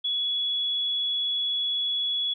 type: tone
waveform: sine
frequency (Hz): 3382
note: G#7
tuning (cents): +31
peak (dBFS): -24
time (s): 0.04-2.34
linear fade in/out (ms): 10
effects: none